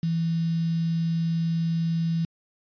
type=tone with quantisation; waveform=sine; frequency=165.5 Hz; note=E3; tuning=7 cents sharp; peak=-22 dBFS; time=0.03-2.25 s; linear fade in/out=2 ms; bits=7; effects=resampled to 11025 Hz